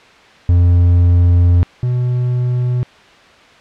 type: tone pair in turn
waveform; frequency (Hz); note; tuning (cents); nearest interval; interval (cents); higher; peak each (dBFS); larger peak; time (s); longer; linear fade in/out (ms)
triangle; 87.6 / 123.89; F2 / B2; +6 / +6; tritone; 600; second; -5 / -11; first; 0.49-1.63 / 1.83-2.83; first; 0
effects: white hiss -43 dBFS RMS until 3.6 s + low-pass 3000 Hz 12 dB/octave